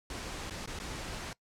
pink noise with dropouts, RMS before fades -40 dBFS, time 0.1-1.33 s, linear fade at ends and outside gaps 2 ms, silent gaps 0.498-0.507 / 0.66-0.674 / 0.79-0.799 s, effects noise-tail reverb RT60 0.1 s tail -21 dB re dry + low-pass 8000 Hz 12 dB/octave

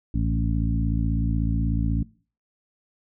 harmonic tone with a mistuned harmonic, 56.3 Hz, A1, 40 cents sharp, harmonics 1 / 2 / 3 / 4 / 5, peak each -24 / -27 / -29 / -30 / -31 dBFS, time 0.14-2.03 s, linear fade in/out 5 ms, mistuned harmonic 1, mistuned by +71 cents, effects noise-tail reverb RT60 0.4 s tail -21 dB re dry

